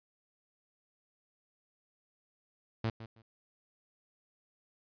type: tone with echo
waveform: sawtooth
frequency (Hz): 113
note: A2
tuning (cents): +47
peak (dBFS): -26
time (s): 2.84-2.9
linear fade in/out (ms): 5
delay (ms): 160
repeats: 2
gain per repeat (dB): -14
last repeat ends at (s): 3.22
effects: resampled to 11025 Hz